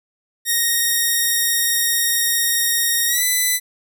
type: tone with pitch glide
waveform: 5% pulse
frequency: 1864.7 to 1998.5 Hz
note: A#6 to B6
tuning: 0 to +20 cents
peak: -6 dBFS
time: 0.45-3.6 s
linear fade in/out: 50 ms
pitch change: +120 cents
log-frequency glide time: 3.07-3.23 s
effects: none